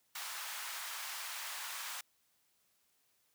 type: high-pass noise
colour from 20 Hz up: pink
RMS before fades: -43 dBFS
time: 0.15-2.01 s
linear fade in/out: 5 ms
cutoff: 930 Hz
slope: 24 dB/octave
effects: white hiss -75 dBFS RMS until 3.34 s + high-pass 60 Hz 12 dB/octave